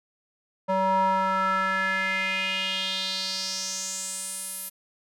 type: tone with band-pass filter sweep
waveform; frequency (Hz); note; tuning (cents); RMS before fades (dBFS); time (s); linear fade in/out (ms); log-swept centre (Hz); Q
square; 190; F#3; +46; -27; 0.68-4.7; 20; 760 to 12000; 4
effects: none